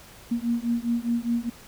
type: beating tone pair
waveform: sine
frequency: 233.1 / 238 Hz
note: A#3 / A#3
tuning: 0 / +36 cents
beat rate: 4.9 Hz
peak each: -26 dBFS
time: 0.31-1.5 s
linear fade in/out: 10 ms
effects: pink hiss -48 dBFS RMS until 1.67 s